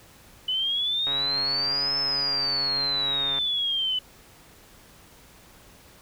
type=exponential two-way sweep; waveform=sine; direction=up then down; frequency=2989 to 5274 to 2989 Hz; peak=-23 dBFS; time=0.48-3.99 s; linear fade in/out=5 ms; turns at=1.98 s
type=click train; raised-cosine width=0.5 ms; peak=-21 dBFS; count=323; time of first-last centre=1.07-3.387 s; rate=139 Hz
effects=pink hiss -52 dBFS RMS until 6.01 s